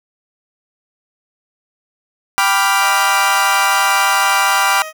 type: chord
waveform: 30% pulse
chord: G dominant seventh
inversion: none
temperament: equal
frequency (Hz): 784 / 987.8 / 1174.7 / 1396.9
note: G5 / B5 / D6 / F6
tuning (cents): 0 / 0 / 0 / 0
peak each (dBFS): -15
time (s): 2.38-4.82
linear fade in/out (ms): 0
type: tone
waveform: 15% pulse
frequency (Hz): 628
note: D#5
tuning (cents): +16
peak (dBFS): -20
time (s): 2.79-4.93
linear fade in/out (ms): 50
effects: none